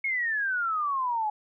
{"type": "exponential sweep", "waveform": "sine", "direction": "down", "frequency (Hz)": [2200, 832], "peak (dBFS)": -25, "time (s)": [0.04, 1.3], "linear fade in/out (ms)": 5, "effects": []}